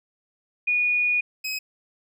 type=tone pair in turn; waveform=sine / 25% pulse; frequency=2455 / 2539 Hz; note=D#7 / D#7; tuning=-24 / +34 cents; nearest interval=minor second; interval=58 cents; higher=second; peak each=-19 / -23 dBFS; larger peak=first; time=0.67-1.21 / 1.44-1.59 s; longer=first; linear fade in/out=10 ms; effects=none